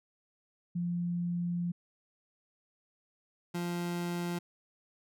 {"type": "tone pair in turn", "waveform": ["sine", "30% pulse"], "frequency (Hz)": [174, 174], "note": ["F3", "F3"], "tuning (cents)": [-6, -6], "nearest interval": "unison", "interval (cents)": 0, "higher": "neither", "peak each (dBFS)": [-30, -30], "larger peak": "neither", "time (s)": [[0.75, 1.72], [3.54, 4.39]], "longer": "first", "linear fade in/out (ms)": 10, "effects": []}